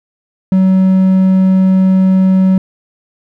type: tone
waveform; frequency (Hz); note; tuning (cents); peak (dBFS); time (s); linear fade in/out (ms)
triangle; 188.5; F#3; +32; -4; 0.52-2.58; 2
effects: none